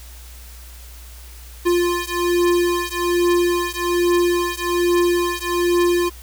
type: beating tone pair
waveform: square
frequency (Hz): 349.2 / 350.4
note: F4 / F4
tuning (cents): 0 / +6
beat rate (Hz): 1.2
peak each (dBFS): -20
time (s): 1.65-6.1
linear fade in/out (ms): 20
effects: added 60 Hz sine -37 dBFS peak until 6.22 s + white hiss -44 dBFS RMS until 6.22 s